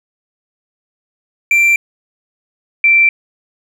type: tone pair in turn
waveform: triangle / sine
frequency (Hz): 2355 / 2346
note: D7 / D7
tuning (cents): +4 / -2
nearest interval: unison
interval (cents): 6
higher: first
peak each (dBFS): -6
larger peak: neither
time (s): 1.51-1.76 / 2.84-3.09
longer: neither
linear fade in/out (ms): 2
effects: none